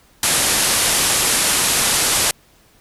white low-pass noise, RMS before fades -17 dBFS, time 0.23-2.31 s, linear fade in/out 2 ms, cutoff 12000 Hz, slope 96 dB/octave, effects pink hiss -53 dBFS RMS until 2.8 s

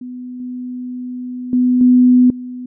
sine tone with level steps, 249.6 Hz, B3, 19 cents sharp, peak -26 / -23 / -10 / -6 / -25 dBFS, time 0.01-2.66 s, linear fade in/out 5 ms, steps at 0.4 / 1.53 / 1.81 / 2.3 s, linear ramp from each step 2 ms, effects none

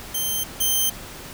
5% pulse tone pair in turn, 3136 / 3124 Hz, G7 / G7, 0 / -7 cents, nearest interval unison, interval 7 cents, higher first, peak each -14 / -10 dBFS, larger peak second, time 0.14-0.44 / 0.6-0.9 s, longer neither, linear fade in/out 10 ms, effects pink hiss -38 dBFS RMS until 1.33 s

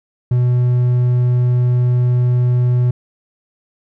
triangle tone, 123.47 Hz, B2, in tune, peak -9 dBFS, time 0.31-2.91 s, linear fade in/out 5 ms, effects none

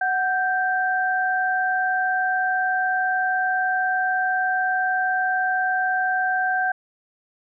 sine tone pair together, 741.7 / 1568 Hz, F#5 / G6, +4 / 0 cents, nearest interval octave + minor second, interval 1296 cents, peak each -22 dBFS, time 0.01-6.72 s, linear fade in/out 5 ms, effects none

